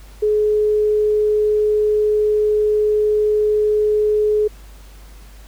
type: tone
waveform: sine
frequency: 423.4 Hz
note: G#4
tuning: 33 cents sharp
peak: -13 dBFS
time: 0.22-4.48 s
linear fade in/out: 10 ms
effects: added 50 Hz sine -38 dBFS peak until 5.47 s + pink hiss -48 dBFS RMS until 5.47 s

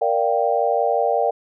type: chord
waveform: sine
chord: G minor seventh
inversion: first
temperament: equal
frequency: 466.2 / 587.3 / 698.5 / 784 Hz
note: Bb4 / D5 / F5 / G5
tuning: 0 / 0 / 0 / 0 cents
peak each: -22 dBFS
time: 0.01-1.31 s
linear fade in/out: 10 ms
effects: none

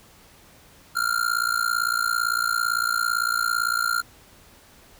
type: tone with amplitude modulation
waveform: square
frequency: 1396.9 Hz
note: F6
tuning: in tune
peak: -18 dBFS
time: 0.95-4.02 s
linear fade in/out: 20 ms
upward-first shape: sine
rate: 57.8 Hz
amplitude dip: 95%
effects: pink hiss -52 dBFS RMS until 4.99 s

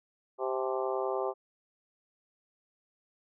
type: harmonic tone with a mistuned harmonic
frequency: 130.7 Hz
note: C3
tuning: 1 cent flat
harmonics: 3 / 4 / 5 / 6 / 7 / 8 / 9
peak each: -33 / -35 / -37 / -39 / -40 / -41 / -42 dBFS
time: 0.38-1.34 s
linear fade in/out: 50 ms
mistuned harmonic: 7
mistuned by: -78 cents
effects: none

